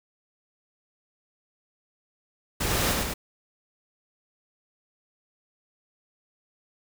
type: noise with echo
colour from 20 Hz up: pink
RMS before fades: -27 dBFS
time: 2.6-2.94 s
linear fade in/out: 10 ms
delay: 100 ms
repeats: 2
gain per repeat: -2 dB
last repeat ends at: 3.14 s
effects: none